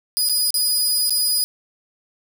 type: tone with dropouts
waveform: 20% pulse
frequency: 4945 Hz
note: D#8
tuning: 12 cents flat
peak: -11 dBFS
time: 0.17-1.44 s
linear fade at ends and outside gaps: 0 ms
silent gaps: 0.289-0.296 / 0.505-0.542 / 1.095-1.106 s
effects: 8-bit